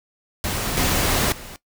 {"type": "noise with level steps", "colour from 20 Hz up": "pink", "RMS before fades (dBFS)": [-25, -20, -38], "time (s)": [0.44, 1.56], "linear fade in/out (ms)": 0, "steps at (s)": [0.77, 1.32], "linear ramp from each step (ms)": 2, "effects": ["noise-tail reverb RT60 0.1 s tail -18 dB re dry"]}